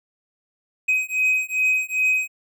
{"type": "beating tone pair", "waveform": "triangle", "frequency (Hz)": [2520, 2522.5], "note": ["D#7", "D#7"], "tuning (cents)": [21, 23], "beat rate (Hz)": 2.5, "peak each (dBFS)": -20, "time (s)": [0.88, 2.28], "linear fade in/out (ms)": 10, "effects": []}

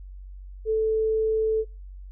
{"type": "tone", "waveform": "sine", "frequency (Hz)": 439.3, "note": "A4", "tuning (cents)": -3, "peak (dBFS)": -20, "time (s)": [0.65, 1.65], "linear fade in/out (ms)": 50, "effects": ["noise-tail reverb RT60 0.3 s tail -24 dB re dry", "added 47 Hz sine -38 dBFS peak until 2.11 s"]}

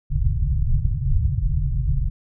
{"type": "low-pass noise", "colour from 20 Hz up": "pink", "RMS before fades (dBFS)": -20, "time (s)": [0.1, 2.1], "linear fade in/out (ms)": 20, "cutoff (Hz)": 150, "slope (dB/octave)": 96, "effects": []}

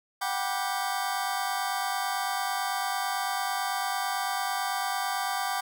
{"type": "chord", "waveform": "sawtooth", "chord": "G major seventh", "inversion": "third", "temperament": "just", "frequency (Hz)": [735, 784, 980, 1176], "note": ["F#5", "G5", "B5", "D6"], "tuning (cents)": [-12, 0, -14, 2], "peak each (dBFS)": [-30, -27, -32, -30], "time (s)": [0.21, 5.61], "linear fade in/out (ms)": 10, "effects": []}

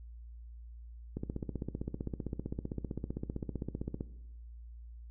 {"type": "click train", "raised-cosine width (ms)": 3, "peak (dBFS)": -23, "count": 45, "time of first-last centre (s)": [1.17, 4.009], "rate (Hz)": 15.5, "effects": ["noise-tail reverb RT60 0.9 s tail -17 dB re dry", "added 58 Hz sine -46 dBFS peak until 5.1 s"]}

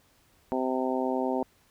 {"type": "harmonic tone", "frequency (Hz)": 129.5, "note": "C3", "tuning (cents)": -17, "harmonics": [2, 3, 4, 5, 6, 7], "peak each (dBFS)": [-30, -32, -33, -34, -35, -35], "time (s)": [0.52, 1.43], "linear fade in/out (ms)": 0, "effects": ["pink hiss -64 dBFS RMS until 1.7 s"]}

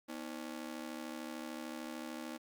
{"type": "ring-modulated tone", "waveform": "sawtooth", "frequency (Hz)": 280, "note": "C#4", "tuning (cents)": 18, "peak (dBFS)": -35, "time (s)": [0.08, 2.38], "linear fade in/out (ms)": 20, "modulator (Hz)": 36.7, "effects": ["Opus 48 kbps"]}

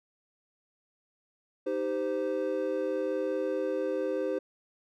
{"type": "chord", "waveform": "triangle", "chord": "C minor", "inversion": "first", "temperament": "equal with one note detuned", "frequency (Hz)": [311.1, 392, 516.6], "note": ["Eb4", "G4", "C5"], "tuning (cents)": [0, 0, -22], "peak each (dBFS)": [-33, -31, -29], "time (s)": [1.66, 4.39], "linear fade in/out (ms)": 10, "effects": []}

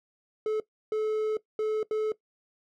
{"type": "tone bursts at uneven times", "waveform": "triangle", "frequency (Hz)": 432.1, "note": "A4", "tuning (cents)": -31, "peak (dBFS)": -23, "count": 4, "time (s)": [[0.46, 0.6], [0.92, 1.37], [1.59, 1.83], [1.91, 2.12]], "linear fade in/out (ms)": 2, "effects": ["noise-tail reverb RT60 0.1 s tail -18 dB re dry"]}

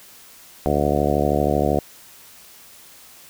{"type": "harmonic tone", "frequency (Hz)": 72.8, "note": "D2", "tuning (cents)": -15, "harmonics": [1, 2, 3, 4, 5, 6, 7, 8, 9, 10], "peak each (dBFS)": [-26, -26, -26, -26, -26, -26, -26, -26, -26, -26], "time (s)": [0.66, 1.79], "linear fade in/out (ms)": 0, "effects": ["white hiss -46 dBFS RMS until 3.29 s"]}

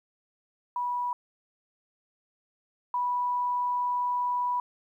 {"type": "tone pair in turn", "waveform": "sine", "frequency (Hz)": [978, 982.4], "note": ["B5", "B5"], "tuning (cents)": [-17, -9], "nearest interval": "unison", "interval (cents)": 8, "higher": "second", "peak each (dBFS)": [-27, -25], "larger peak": "second", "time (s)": [[0.76, 1.13], [2.94, 4.6]], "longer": "second", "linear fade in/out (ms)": 2, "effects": ["11-bit"]}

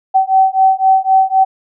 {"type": "beating tone pair", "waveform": "sine", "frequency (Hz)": [763, 766.9], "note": ["G5", "G5"], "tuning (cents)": [-47, -38], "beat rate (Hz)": 3.9, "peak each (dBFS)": -11, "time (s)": [0.14, 1.45], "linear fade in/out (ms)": 20, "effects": []}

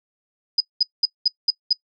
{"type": "tone bursts", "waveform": "sine", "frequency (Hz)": 4978, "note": "D#8", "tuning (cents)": 0, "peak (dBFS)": -13, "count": 6, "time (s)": [0.58, 1.73], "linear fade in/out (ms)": 5, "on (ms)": 25, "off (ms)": 200, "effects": ["noise-tail reverb RT60 0.1 s tail -23 dB re dry"]}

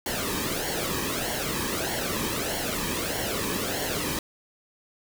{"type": "noise with flanger", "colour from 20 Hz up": "pink", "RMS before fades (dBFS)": -29, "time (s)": [0.06, 4.19], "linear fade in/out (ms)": 2, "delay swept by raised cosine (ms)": [0.8, 1.45], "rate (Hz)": 1.6, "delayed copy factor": -0.65, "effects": []}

